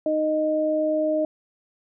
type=tone pair together; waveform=sine; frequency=309.5 / 619 Hz; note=D#4 / D#5; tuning=-9 / -9 cents; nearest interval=octave; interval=1200 cents; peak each=-25 / -21 dBFS; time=0.06-1.25 s; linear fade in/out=2 ms; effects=none